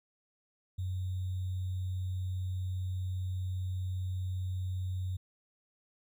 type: tone with sample-and-hold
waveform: sine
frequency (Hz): 92.5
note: F#2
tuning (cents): 0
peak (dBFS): -32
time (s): 0.78-5.17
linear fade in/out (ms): 10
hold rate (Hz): 3675
effects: none